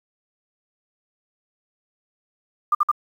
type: tone bursts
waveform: sine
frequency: 1200 Hz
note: D6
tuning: 37 cents sharp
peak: -14 dBFS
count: 3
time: 2.72-2.915 s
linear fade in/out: 5 ms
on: 29 ms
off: 54 ms
effects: 8-bit